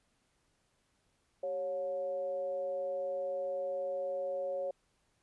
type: tone with frequency modulation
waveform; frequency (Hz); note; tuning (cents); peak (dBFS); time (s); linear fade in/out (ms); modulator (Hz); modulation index
sine; 552; C#5; -7; -33; 1.43-4.71; 5; 164; 0.45
effects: pink hiss -75 dBFS RMS until 5.22 s + resampled to 24000 Hz